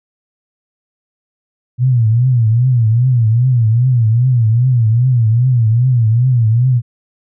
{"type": "tone with vibrato", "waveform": "sine", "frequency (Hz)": 119.2, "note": "A#2", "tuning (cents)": 39, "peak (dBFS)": -8, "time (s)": [1.78, 6.82], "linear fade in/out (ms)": 50, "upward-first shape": "triangle", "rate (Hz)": 2.5, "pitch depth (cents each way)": 180, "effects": []}